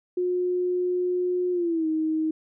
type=tone with pitch glide; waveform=sine; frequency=360 to 315.2 Hz; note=F#4 to D#4; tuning=-47 to +23 cents; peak=-22 dBFS; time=0.17-2.31 s; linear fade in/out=5 ms; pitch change=-230 cents; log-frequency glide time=1.52-1.87 s; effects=none